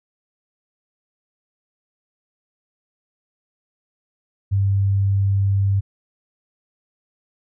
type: tone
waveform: sine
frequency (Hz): 98.6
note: G2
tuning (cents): +11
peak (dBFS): -15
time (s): 4.51-5.81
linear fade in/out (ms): 20
effects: none